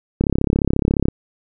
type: click train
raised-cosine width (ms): 3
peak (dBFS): -3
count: 31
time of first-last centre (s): 0.21-1.085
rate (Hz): 34.3
effects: none